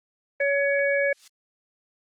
harmonic tone, 562 Hz, C#5, 24 cents sharp, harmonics 1 / 3 / 4, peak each -22 / -26 / -27 dBFS, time 0.4-1.13 s, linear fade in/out 5 ms
violet noise with exponential growth, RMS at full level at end -32 dBFS, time 0.98-1.28 s, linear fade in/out 5 ms, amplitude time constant 64 ms
effects low-pass 5000 Hz 12 dB/octave + Opus 24 kbps

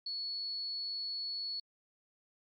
sine tone, 4398 Hz, C#8, 14 cents flat, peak -36 dBFS, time 0.06-1.6 s, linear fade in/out 5 ms, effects AAC 64 kbps

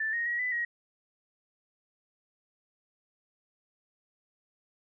sine tone with pitch steps, 1764 / 1868 / 1905 / 1996 / 1894 Hz, A6 / A#6 / A#6 / B6 / A#6, +4 / +3 / +37 / +18 / +27 cents, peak -28 dBFS, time 0-0.65 s, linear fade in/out 5 ms, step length 130 ms, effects none

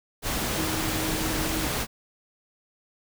sine tone in noise, 316.3 Hz, D#4, 29 cents sharp, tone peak -31 dBFS, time 0.54-1.69 s, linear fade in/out 50 ms, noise pink, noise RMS -28 dBFS, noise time 0.22-1.87 s, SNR -6 dB, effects none

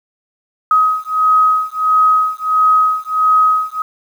sine beating tone pair, 1263 / 1264.5 Hz, D#6 / D#6, +26 / +28 cents, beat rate 1.5 Hz, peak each -13 / -13 dBFS, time 0.71-3.82 s, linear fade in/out 2 ms, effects 7-bit

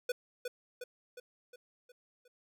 square tone with echo, 493.9 Hz, B4, in tune, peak -31 dBFS, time 0.09-0.12 s, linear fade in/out 5 ms, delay 360 ms, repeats 6, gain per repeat -5 dB, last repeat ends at 2.28 s, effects none

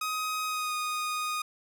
sawtooth tone with pitch glide, 1258 to 1237.1 Hz, D#6 to D#6, +19 to -10 cents, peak -26 dBFS, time 0.01-1.42 s, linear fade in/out 5 ms, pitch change -29 cents, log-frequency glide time 0.47-0.74 s, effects none

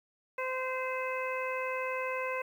harmonic tone, 516 Hz, C5, 24 cents flat, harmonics 1 / 2 / 3 / 4 / 5, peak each -35 / -37 / -42 / -40 / -40 dBFS, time 0.38-2.42 s, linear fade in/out 5 ms, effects 10-bit

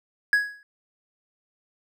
triangle tone with exponential decay, 1667 Hz, G#6, 6 cents sharp, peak -12 dBFS, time 0.33-0.63 s, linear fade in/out 1 ms, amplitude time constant 64 ms, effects none

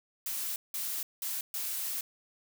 blue noise bursts at uneven times, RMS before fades -35 dBFS, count 4, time 0.26-0.56 / 0.74-1.03 / 1.22-1.41 / 1.54-2.01 s, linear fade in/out 2 ms, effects none

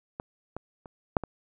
clicks, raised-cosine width 1 ms, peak -20 / -21 / -30 / -7 / -20 dBFS, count 5, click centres 0.199 / 0.566 / 0.858 / 1.168 / 1.237 s, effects none

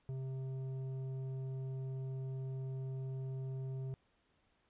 sine tone with tanh clipping, 132.2 Hz, C3, 18 cents sharp, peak -40 dBFS, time 0.09-3.94 s, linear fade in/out 0 ms, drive 9 dB, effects pink hiss -75 dBFS RMS until 4.69 s + resampled to 8000 Hz

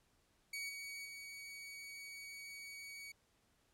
sawtooth tone with level steps, 2253 Hz, C#7, 28 cents sharp, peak -38 / -42 / -45 dBFS, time 0.53-3.12 s, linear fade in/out 5 ms, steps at 0.69 / 1.05 s, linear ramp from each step 5 ms, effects pink hiss -75 dBFS RMS until 3.73 s + low-pass 12000 Hz 12 dB/octave

